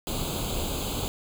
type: noise with comb filter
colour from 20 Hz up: pink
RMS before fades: -30 dBFS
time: 0.07-1.08 s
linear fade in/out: 0 ms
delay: 0.27 ms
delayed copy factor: +0.9
effects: none